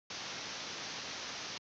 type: low-pass noise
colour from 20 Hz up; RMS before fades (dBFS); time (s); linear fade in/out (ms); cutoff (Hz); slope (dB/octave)
white; -43; 0.1-1.58; 5; 6300; 96
effects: high-pass 100 Hz 12 dB/octave